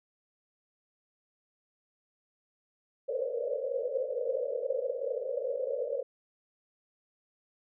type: band-pass noise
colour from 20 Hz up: pink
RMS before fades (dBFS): -33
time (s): 3.08-6.03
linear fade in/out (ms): 10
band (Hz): 470 to 570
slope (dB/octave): 96
effects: none